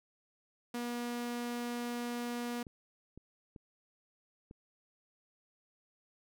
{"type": "tone", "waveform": "sawtooth", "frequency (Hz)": 240.2, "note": "B3", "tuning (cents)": -48, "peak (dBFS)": -32, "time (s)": [0.74, 2.63], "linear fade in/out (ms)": 5}
{"type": "clicks", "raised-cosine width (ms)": 3, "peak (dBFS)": -37, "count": 4, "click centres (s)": [2.668, 3.176, 3.562, 4.511]}
{"effects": []}